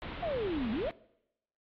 pink low-pass noise, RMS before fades -41 dBFS, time 0.02-0.91 s, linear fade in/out 0 ms, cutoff 3700 Hz, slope 48 dB/octave
sine exponential two-way sweep, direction down then up, 729 to 207.7 to 722 Hz, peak -30 dBFS, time 0.22-0.9 s, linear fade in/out 10 ms, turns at 0.71 s
effects noise-tail reverb RT60 0.8 s tail -21 dB re dry + MP3 64 kbps

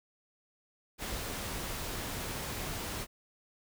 pink noise, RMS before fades -38 dBFS, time 0.98-3.07 s, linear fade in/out 50 ms, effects none

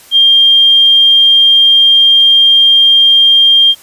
sine tone, 3200 Hz, G7, 35 cents sharp, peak -3 dBFS, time 0.11-3.75 s, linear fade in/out 50 ms, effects white hiss -39 dBFS RMS until 3.82 s + resampled to 32000 Hz

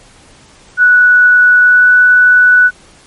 sine tone with pitch glide, 1475 to 1483.5 Hz, F#6 to F#6, -6 to +4 cents, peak -3 dBFS, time 0.77-2.71 s, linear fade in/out 50 ms, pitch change +10 cents, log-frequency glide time 1.63-1.88 s, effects pink hiss -42 dBFS RMS until 3.06 s + MP3 48 kbps

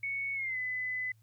sine tone with pitch glide, 2217 to 2010 Hz, C#7 to B6, 0 to +30 cents, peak -32 dBFS, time 0.03-1.12 s, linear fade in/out 5 ms, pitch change -170 cents, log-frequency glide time 0.34-0.58 s, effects added 110 Hz sine -60 dBFS peak until 1.22 s + white hiss -75 dBFS RMS until 1.22 s

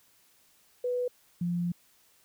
sine tone pair in turn, 493.9 / 174.12 Hz, B4 / F3, 0 / -5 cents, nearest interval octave + tritone, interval 1805 cents, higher first, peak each -27 dBFS, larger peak neither, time 0.84-1.08 / 1.41-1.72 s, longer second, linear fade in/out 5 ms, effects white hiss -64 dBFS RMS until 2.24 s

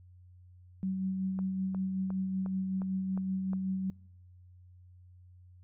sine tone with tremolo, 189.4 Hz, F#3, 41 cents sharp, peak -29 dBFS, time 0.83-3.9 s, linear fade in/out 0 ms, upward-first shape sine, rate 5.3 Hz, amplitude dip 30%
click train, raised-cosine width 1 ms, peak -31 dBFS, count 7, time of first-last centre 1.39-3.533 s, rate 2.8 Hz
effects noise-tail reverb RT60 1.0 s tail -26 dB re dry + added 90 Hz sine -53 dBFS peak until 5.63 s

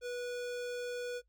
square tone with notch filter, 488.9 Hz, B4, 18 cents flat, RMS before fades -39 dBFS, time 0.01-1.22 s, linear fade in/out 50 ms, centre 12000 Hz, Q 0.84, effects noise-tail reverb RT60 0.1 s tail -20 dB re dry + added 52 Hz sine -70 dBFS peak until 1.28 s

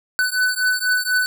square beating tone pair, 1498 / 1502.1 Hz, F#6 / F#6, +21 / +26 cents, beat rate 4.1 Hz, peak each -21 dBFS, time 0.19-1.26 s, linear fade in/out 0 ms, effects none

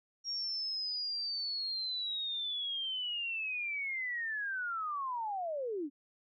sine linear sweep, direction down, 5610 to 264 Hz, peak -34 dBFS, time 0.24-5.9 s, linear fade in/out 50 ms, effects none

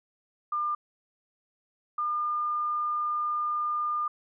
sine tone pair in turn, 1201 / 1207.3 Hz, D6 / D6, +38 / +47 cents, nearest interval unison, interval 9 cents, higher second, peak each -26 dBFS, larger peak neither, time 0.52-0.75 / 1.98-4.08 s, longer second, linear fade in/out 5 ms, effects none

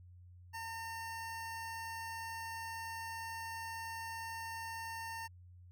25% pulse tone, 909 Hz, A#5, 44 cents flat, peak -38 dBFS, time 0.53-5.28 s, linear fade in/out 20 ms, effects added 89 Hz sine -54 dBFS peak until 5.71 s

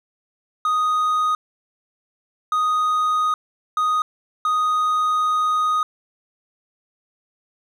triangle tone bursts at uneven times, 1244.5 Hz, D#6, in tune, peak -15 dBFS, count 4, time 0.65-1.35 / 2.52-3.34 / 3.77-4.02 / 4.45-5.83 s, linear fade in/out 2 ms, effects none

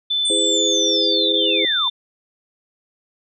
sine tone with pitch glide, 3520 to 3559 Hz, A7 to A7, 0 to +19 cents, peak -17 dBFS, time 0.1-1.9 s, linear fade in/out 10 ms, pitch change +19 cents, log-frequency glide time 0.35-1.29 s
sine linear sweep, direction down, 8710 to 935 Hz, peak -23 dBFS, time 0.25-1.88 s, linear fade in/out 2 ms
sine chord, E augmented, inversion none, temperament just, 329.6 / 412 / 515 Hz, E4 / G#4 / B#4, 0 / -14 / -28 cents, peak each -24 dBFS, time 0.3-1.65 s, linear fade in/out 2 ms
effects none

